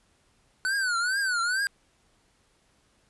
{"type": "tone with vibrato", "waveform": "square", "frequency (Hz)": 1491, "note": "F#6", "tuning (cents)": 13, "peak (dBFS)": -25, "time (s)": [0.65, 1.67], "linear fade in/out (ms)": 0, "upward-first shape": "triangle", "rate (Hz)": 2.3, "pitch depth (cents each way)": 170, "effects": ["pink hiss -66 dBFS RMS until 3.09 s", "resampled to 24000 Hz"]}